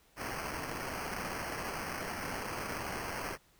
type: noise with sample-and-hold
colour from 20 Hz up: blue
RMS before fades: -39 dBFS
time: 0.16-3.38 s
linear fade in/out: 50 ms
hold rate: 3675 Hz
effects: pink hiss -66 dBFS RMS until 3.59 s